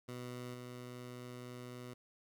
15% pulse tone with level steps, 123.7 Hz, B2, 3 cents sharp, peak -37 / -40 dBFS, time 0.08-1.94 s, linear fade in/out 10 ms, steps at 0.54 s, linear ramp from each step 2 ms, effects none

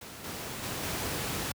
pink noise with level steps, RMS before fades -44 / -38 / -35 / -33 dBFS, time 0.01-1.52 s, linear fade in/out 5 ms, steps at 0.24 / 0.63 / 0.83 s, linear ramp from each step 5 ms, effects high-pass 80 Hz 12 dB/octave

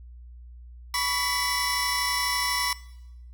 sawtooth tone cluster, 981 / 1135 / 1994 / 5390 Hz, B5 / C#6 / B6 / E8, -12 / +41 / +16 / +38 cents, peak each -27 dBFS, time 0.94-2.73 s, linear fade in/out 2 ms, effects noise-tail reverb RT60 0.9 s tail -19 dB re dry + added 60 Hz sine -42 dBFS peak until 3.33 s

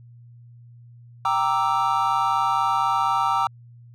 triangle chord, E half-diminished seventh, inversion first, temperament equal, 784 / 932.3 / 1174.7 / 1318.5 Hz, G5 / Bb5 / D6 / E6, 0 / 0 / 0 / 0 cents, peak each -23 / -22 / -23 / -23 dBFS, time 1.25-3.47 s, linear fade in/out 2 ms, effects added 119 Hz sine -44 dBFS peak until 3.94 s

